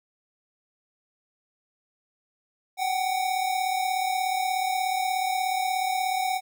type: tone pair together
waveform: square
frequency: 748 / 784.7 Hz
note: F#5 / G5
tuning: +19 / +2 cents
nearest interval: minor second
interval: 83 cents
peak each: -26 / -31 dBFS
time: 2.77-6.41 s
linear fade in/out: 50 ms
effects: none